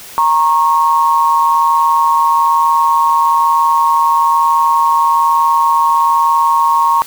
sine tone pair together, 932.3 / 1093.4 Hz, A#5 / C#6, 0 / -24 cents, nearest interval minor third, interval 276 cents, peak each -11 dBFS, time 0.18-7.02 s, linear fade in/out 0 ms, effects white hiss -33 dBFS RMS until 7.06 s

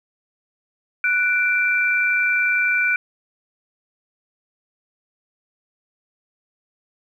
sine tone pair together, 1480 / 2349 Hz, F#6 / D7, 0 / 0 cents, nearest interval minor sixth, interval 800 cents, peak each -19 dBFS, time 1.04-2.96 s, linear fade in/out 2 ms, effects 9-bit

